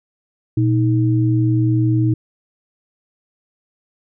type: tone pair together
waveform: sine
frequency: 119.2 / 315.1 Hz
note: A#2 / D#4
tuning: +39 / +22 cents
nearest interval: octave + perfect fourth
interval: 1683 cents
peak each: -14 / -18 dBFS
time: 0.57-2.14 s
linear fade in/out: 5 ms
effects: none